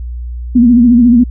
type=tone with vibrato; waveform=sine; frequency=240.2 Hz; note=B3; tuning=48 cents flat; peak=-3 dBFS; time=0.55-1.24 s; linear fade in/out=10 ms; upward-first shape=sine; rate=14 Hz; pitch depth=77 cents each way; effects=added 60 Hz sine -19 dBFS peak until 1.3 s